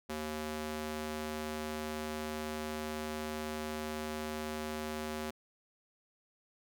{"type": "tone with high-pass filter", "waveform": "square", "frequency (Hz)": 77, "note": "D#2", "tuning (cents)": -17, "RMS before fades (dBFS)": -39, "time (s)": [0.09, 5.31], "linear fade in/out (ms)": 10, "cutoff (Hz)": 250, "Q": 0.8, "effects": []}